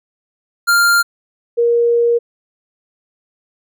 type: tone pair in turn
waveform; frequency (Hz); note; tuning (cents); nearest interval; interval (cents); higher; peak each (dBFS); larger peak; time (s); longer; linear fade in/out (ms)
square / sine; 1396.9 / 471.4; F6 / A#4; 0 / +19; octave + perfect fifth; 1881; first; -10; neither; 0.67-1.03 / 1.57-2.19; second; 20
effects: none

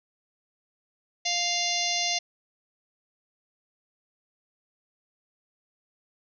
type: harmonic tone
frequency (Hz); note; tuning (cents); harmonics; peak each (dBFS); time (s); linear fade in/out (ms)
698.5; F5; 0; 1 / 3 / 4 / 5 / 6 / 7 / 8 / 9; -33 / -33 / -33 / -33 / -33 / -33 / -33 / -33; 1.25-2.19; 10
effects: none

